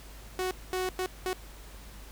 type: tone bursts at uneven times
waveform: sawtooth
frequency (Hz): 370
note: F#4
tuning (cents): 0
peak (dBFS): -25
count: 4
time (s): 0.39-0.51 / 0.73-0.89 / 0.99-1.06 / 1.26-1.33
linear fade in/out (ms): 0
effects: added 50 Hz sine -46 dBFS peak until 2.11 s + pink hiss -51 dBFS RMS until 2.11 s